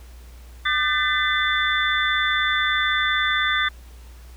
sine tone cluster, 1203 / 1533 / 1772 / 2022 / 3517 Hz, D6 / G6 / A6 / B6 / A7, +41 / -39 / +12 / +40 / -1 cents, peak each -25 dBFS, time 0.65-3.69 s, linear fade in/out 10 ms, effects added 60 Hz sine -40 dBFS peak until 4.36 s + pink hiss -52 dBFS RMS until 4.36 s

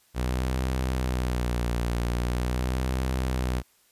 sawtooth tone with vibrato, 61.7 Hz, B1, 1 cent flat, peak -21 dBFS, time 0.14-3.63 s, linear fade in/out 50 ms, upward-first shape sine, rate 0.43 Hz, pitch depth 73 cents each way, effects white hiss -63 dBFS RMS until 3.91 s + resampled to 32000 Hz

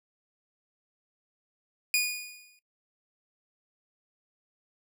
sawtooth tone with exponential decay, 2456 Hz, D#7, 23 cents flat, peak -17 dBFS, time 1.94-2.59 s, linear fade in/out 1 ms, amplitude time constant 140 ms, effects noise-tail reverb RT60 0.1 s tail -18 dB re dry

